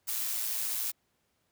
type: noise with amplitude modulation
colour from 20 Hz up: blue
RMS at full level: -31 dBFS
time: 0.07-0.92 s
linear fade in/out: 20 ms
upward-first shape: sine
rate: 114 Hz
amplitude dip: 40%
effects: pink hiss -75 dBFS RMS until 1.51 s + high-pass 60 Hz 12 dB/octave